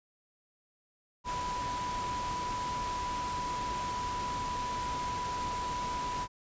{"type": "tone in noise", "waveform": "sine", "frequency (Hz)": 987.8, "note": "B5", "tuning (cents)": 0, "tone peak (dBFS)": -33, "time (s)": [1.24, 6.28], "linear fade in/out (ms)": 50, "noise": "pink", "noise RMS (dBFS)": -40, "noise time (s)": [1.24, 6.28], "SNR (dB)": 4, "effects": ["resampled to 16000 Hz"]}